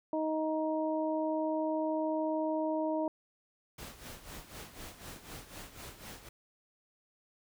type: harmonic tone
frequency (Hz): 313.5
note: D#4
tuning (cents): +13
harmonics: 1 / 2 / 3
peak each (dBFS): -33 / -33 / -38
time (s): 0.13-3.08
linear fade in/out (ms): 2
type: noise with tremolo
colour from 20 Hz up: pink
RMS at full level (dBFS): -45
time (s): 3.78-6.29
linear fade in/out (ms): 5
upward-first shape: sine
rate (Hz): 4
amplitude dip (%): 70
effects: none